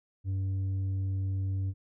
sine tone with tanh clipping, 96.1 Hz, G2, 34 cents flat, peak -29 dBFS, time 0.24-1.74 s, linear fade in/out 50 ms, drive 4 dB, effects none

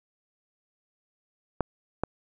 clicks, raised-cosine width 1 ms, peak -10 / -12 dBFS, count 2, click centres 1.607 / 2.036 s, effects none

